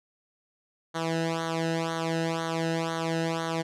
sawtooth tone with flanger, 164.2 Hz, E3, 6 cents flat, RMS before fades -29 dBFS, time 0.94-3.63 s, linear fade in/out 20 ms, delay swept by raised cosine 0.39 to 0.9 ms, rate 2 Hz, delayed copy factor -1, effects low-pass 7000 Hz 12 dB/octave

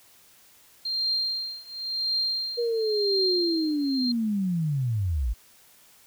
sine tone with tremolo, 4186 Hz, C8, in tune, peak -22 dBFS, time 0.85-4.12 s, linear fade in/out 5 ms, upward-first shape triangle, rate 0.94 Hz, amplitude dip 95%
sine linear sweep, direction down, 480.3 to 49.13 Hz, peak -23 dBFS, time 2.57-5.34 s, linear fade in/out 20 ms
effects white hiss -56 dBFS RMS until 6.06 s

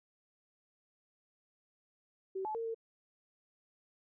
sine tone with pitch steps, 382.1 / 861 / 457.7 / 453.4 Hz, G4 / A5 / A#4 / A#4, -44 / -38 / -32 / -48 cents, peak -35 dBFS, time 2.35-2.746 s, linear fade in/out 10 ms, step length 99 ms, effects none

